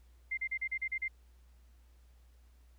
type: tone bursts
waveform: sine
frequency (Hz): 2093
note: C7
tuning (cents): 0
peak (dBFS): -32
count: 8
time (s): 0.31-1.082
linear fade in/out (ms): 10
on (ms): 65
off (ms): 36
effects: added 60 Hz sine -58 dBFS peak until 2.78 s + pink hiss -73 dBFS RMS until 2.78 s